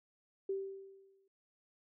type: tone with exponential decay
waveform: sine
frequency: 389 Hz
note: G4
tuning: 13 cents flat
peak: -32 dBFS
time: 0.49-1.28 s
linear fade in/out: 5 ms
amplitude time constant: 170 ms
effects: none